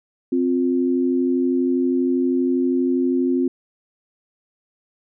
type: tone pair together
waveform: sine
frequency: 261.6 / 354.1 Hz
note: C4 / F4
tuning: 0 / +24 cents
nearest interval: perfect fourth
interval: 524 cents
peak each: -18 / -21 dBFS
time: 0.32-3.48 s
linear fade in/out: 5 ms
effects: none